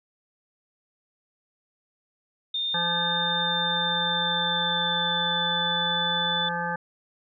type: tone with pitch glide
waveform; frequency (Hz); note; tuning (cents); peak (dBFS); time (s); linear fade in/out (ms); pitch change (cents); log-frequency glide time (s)
sine; 3631 to 3501; A#7 to A7; -46 to -9; -25; 2.54-6.49; 5; -63; 2.89-5.75
type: harmonic tone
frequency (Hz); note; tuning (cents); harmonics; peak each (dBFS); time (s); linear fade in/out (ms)
172.2; F3; -24; 1 / 3 / 5 / 7 / 9 / 10; -34 / -35 / -30 / -36 / -32 / -35; 2.74-6.76; 5
effects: none